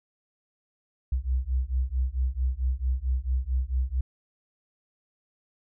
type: beating tone pair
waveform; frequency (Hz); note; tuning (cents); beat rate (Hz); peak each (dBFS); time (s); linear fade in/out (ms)
sine; 61.8 / 66.3; B1 / C2; +2 / +23; 4.5; -27; 1.12-4.01; 5
effects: none